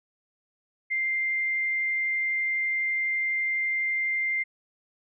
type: tone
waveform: sine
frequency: 2096 Hz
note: C7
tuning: 2 cents sharp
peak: -24 dBFS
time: 0.9-4.44 s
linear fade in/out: 20 ms
effects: none